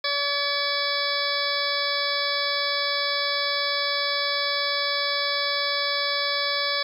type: harmonic tone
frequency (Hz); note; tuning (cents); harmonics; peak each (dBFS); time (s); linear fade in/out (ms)
571; D5; -49; 1 / 2 / 3 / 4 / 6 / 7 / 8 / 9; -31 / -31 / -31 / -31 / -31 / -31 / -31 / -31; 0.04-6.83; 5
effects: 9-bit